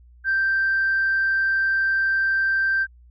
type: tone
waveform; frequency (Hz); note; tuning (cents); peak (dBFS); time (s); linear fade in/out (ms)
sine; 1568; G6; 0; -17; 0.24-2.87; 50
effects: tanh soft clip ceiling -14 dBFS + added 60 Hz sine -47 dBFS peak until 3.1 s